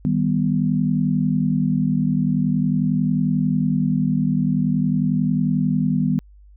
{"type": "chord", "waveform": "sine", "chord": "Eb augmented", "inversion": "none", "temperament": "equal", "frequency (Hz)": [155.56, 196, 246.9], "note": ["Eb3", "G3", "B3"], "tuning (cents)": [0, 0, 0], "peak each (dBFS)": -21, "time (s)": [0.05, 6.19], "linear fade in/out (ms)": 0, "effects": ["added 50 Hz sine -44 dBFS peak until 6.56 s"]}